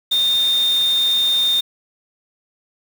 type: tone in noise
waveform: sine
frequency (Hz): 3643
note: A#7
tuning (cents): -41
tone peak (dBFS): -14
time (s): 0.11-1.61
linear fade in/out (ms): 10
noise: white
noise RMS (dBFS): -31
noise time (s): 0.11-1.61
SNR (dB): +14
effects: none